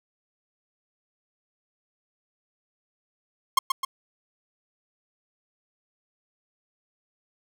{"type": "tone with echo", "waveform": "45% pulse", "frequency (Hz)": 1071, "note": "C6", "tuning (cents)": 40, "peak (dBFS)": -15, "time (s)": [3.57, 3.59], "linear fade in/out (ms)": 5, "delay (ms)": 130, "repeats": 2, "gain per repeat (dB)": -5, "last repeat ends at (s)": 3.85, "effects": []}